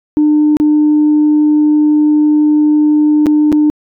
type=tone with dropouts; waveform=sine; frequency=301 Hz; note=D4; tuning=43 cents sharp; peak=-5 dBFS; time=0.17-3.7 s; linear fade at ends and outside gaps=0 ms; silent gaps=0.569-0.6 / 3.26-3.267 / 3.519-3.526 s; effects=tanh soft clip ceiling -3 dBFS